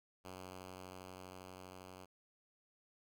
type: tone with level ramp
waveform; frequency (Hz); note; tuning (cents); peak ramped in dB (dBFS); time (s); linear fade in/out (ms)
5% pulse; 92.5; F#2; 0; -37 to -41; 0.24-2.06; 20
effects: none